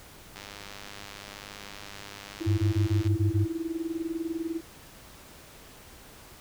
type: click train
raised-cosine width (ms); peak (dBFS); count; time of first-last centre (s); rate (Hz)
0.2; -24; 275; 0.36-3.073; 101
type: tone with tremolo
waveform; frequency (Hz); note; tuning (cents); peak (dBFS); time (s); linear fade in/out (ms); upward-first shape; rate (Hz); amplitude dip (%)
sine; 328.3; E4; -7; -26; 2.4-4.61; 20; sine; 20; 80
type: tone bursts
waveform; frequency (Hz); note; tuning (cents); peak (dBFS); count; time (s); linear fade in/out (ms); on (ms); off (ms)
sine; 100; G2; +35; -21; 7; 2.46-3.456; 20; 120; 26
effects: pink hiss -50 dBFS RMS until 6.4 s